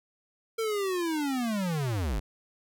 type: linear sweep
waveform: square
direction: down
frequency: 457.3 to 42.48 Hz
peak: -28 dBFS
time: 0.58-2.2 s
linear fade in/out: 10 ms
effects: none